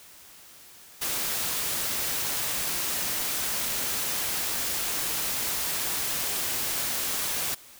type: noise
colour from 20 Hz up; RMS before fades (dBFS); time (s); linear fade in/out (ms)
white; -29; 1.01-7.55; 10
effects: white hiss -50 dBFS RMS until 7.79 s